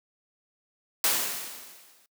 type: noise with exponential decay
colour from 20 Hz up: white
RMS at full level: -22 dBFS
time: 1.04-2.06 s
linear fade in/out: 2 ms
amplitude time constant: 220 ms
effects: noise-tail reverb RT60 0.1 s tail -22 dB re dry + high-pass 200 Hz 12 dB/octave